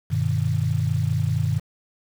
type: chord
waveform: sine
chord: G augmented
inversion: none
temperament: just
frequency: 98 / 122.5 / 153.12 Hz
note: G2 / B2 / D#3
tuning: 0 / -14 / -27 cents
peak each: -24 dBFS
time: 0.1-1.6 s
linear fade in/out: 20 ms
effects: 7-bit